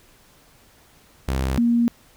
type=tone pair in turn; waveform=sawtooth / sine; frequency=65.9 / 235.9 Hz; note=C2 / A#3; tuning=+13 / +21 cents; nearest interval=octave + minor seventh; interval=2208 cents; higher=second; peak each=-17 / -15 dBFS; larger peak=second; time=1.28-1.58 / 1.58-1.88 s; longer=neither; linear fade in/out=0 ms; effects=pink hiss -54 dBFS RMS until 2.16 s